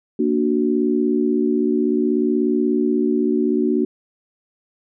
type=chord; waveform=sine; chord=Bb augmented; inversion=none; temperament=equal; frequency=233.1 / 293.7 / 370 Hz; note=Bb3 / D4 / F#4; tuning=0 / 0 / 0 cents; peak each=-20 dBFS; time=0.19-3.85 s; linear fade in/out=5 ms; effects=none

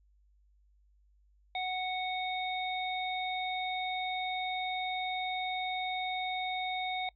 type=harmonic tone; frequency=740 Hz; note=F#5; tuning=in tune; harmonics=1 / 3 / 5; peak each=-34 / -38 / -39 dBFS; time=1.55-7.09 s; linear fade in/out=2 ms; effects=noise-tail reverb RT60 0.1 s tail -24 dB re dry + added 50 Hz sine -63 dBFS peak until 7.15 s

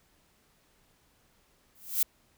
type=noise with exponential growth; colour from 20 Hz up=violet; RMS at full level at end=-22 dBFS; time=1.75-2.03 s; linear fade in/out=5 ms; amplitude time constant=59 ms; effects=pink hiss -67 dBFS RMS until 2.37 s

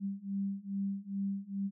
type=beating tone pair; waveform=sine; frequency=196 / 198.4 Hz; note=G3 / G3; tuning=0 / +21 cents; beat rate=2.4 Hz; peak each=-37 / -36 dBFS; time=0-1.71 s; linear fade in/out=50 ms; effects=none

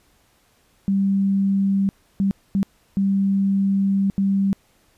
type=tone bursts at uneven times; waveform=sine; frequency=196 Hz; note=G3; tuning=in tune; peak=-16 dBFS; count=5; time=0.88-1.89 / 2.2-2.31 / 2.55-2.63 / 2.97-4.1 / 4.18-4.53 s; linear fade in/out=0 ms; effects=pink hiss -60 dBFS RMS until 4.97 s + resampled to 32000 Hz

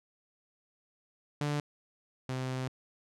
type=tone pair in turn; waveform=sawtooth; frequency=146.83 / 129.44 Hz; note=D3 / C3; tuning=0 / -18 cents; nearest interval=major second; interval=218 cents; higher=first; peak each=-26 / -29 dBFS; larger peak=first; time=1.41-1.6 / 2.29-2.68 s; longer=second; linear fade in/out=2 ms; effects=low-pass 8000 Hz 12 dB/octave

